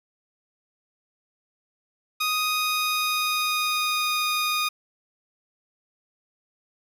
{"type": "tone with pitch glide", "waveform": "15% pulse", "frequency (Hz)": [1246, 1231.7], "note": ["D#6", "D#6"], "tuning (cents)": [2, -18], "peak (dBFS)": -16, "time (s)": [2.2, 4.69], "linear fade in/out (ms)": 10, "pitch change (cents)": -20, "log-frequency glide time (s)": [2.5, 4.3], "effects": []}